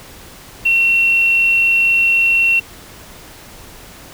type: tone with quantisation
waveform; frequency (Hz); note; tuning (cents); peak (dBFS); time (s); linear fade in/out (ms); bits
sine; 2722; F7; -45; -10; 0.65-2.6; 10; 6
effects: pink hiss -38 dBFS RMS until 4.13 s